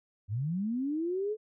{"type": "linear sweep", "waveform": "sine", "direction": "up", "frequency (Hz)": [92.9, 440], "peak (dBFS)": -29, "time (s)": [0.28, 1.37], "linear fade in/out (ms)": 50, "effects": []}